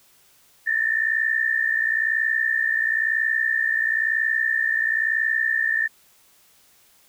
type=tone pair together; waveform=sine; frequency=1760 / 1821 Hz; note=A6 / A#6; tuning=0 / -41 cents; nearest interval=minor second; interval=59 cents; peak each=-22 dBFS; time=0.66-5.88 s; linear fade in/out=20 ms; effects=white hiss -57 dBFS RMS until 7.08 s